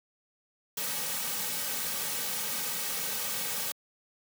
white noise with comb filter, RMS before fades -33 dBFS, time 0.77-3.72 s, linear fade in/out 5 ms, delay 2.9 ms, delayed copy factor -0.95, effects high-pass 150 Hz 12 dB/octave

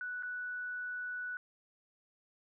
sine tone with dropouts, 1480 Hz, F#6, in tune, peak -37 dBFS, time 0.01-1.37 s, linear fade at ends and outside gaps 1 ms, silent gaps 0.225-0.232 s, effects none

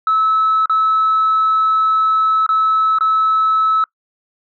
sine tone with dropouts, 1300 Hz, E6, 24 cents flat, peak -10 dBFS, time 0.07-3.84 s, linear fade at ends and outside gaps 2 ms, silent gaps 0.658-0.696 / 2.464-2.49 / 2.986-3.008 s, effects noise-tail reverb RT60 0.1 s tail -24 dB re dry + tanh soft clip ceiling -8 dBFS

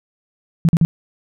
sine tone bursts, 164.81 Hz, E3, in tune, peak -9 dBFS, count 3, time 0.65-0.85 s, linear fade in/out 0 ms, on 38 ms, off 43 ms, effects none

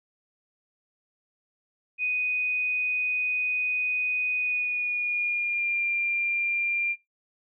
sine tone with pitch glide, 2490 to 2387 Hz, D#7 to D7, +1 to +28 cents, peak -24 dBFS, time 1.98-6.96 s, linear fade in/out 50 ms, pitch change -73 cents, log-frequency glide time 4.36-5.84 s, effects noise-tail reverb RT60 0.2 s tail -21 dB re dry

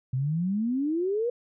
sine exponential sweep, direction up, 124.2 to 494.8 Hz, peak -24 dBFS, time 0.13-1.3 s, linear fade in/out 5 ms, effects none

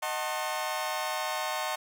sawtooth chord, D# diminished seventh, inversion none, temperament just, 622.3 / 746.7 / 896 / 1075.3 Hz, D#5 / F#5 / A5 / C6, 0 / +16 / +31 / +47 cents, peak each -32 dBFS, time 0.02-1.76 s, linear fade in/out 10 ms, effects none

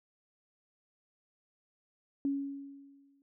sine tone with exponential decay, 278.3 Hz, C#4, 7 cents sharp, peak -27 dBFS, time 2.25-3.22 s, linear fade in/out 1 ms, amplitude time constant 210 ms, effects none

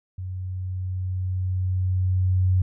sine tone with level ramp, 92.5 Hz, F#2, in tune, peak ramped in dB -29 to -16 dBFS, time 0.18-2.62 s, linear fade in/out 5 ms, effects none

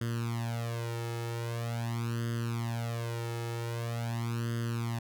sawtooth tone with flanger, 116.7 Hz, A#2, 2 cents sharp, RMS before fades -34 dBFS, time 0.01-4.99 s, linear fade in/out 5 ms, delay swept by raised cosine 0.62 to 2.32 ms, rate 0.44 Hz, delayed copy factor +0.9, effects none

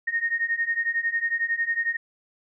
sine beating tone pair, 1846 / 1857 Hz, A#6 / A#6, -17 / -7 cents, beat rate 11 Hz, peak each -27 / -25 dBFS, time 0.07-1.97 s, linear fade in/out 10 ms, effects none

